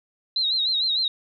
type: tone with vibrato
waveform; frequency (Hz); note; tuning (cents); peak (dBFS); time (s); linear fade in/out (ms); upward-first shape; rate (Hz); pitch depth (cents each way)
sine; 3951; B7; 0; -20; 0.36-1.08; 2; sine; 6.6; 100
effects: none